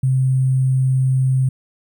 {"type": "tone with sample-and-hold", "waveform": "sine", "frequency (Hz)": 130.81, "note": "C3", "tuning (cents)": 0, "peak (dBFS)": -13, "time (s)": [0.03, 1.49], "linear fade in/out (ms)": 5, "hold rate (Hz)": 8820, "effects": []}